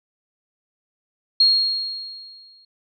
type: tone with exponential decay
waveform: sine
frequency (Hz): 4270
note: C8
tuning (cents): +34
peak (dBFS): -10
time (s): 1.4-2.65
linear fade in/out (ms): 5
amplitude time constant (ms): 270
effects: none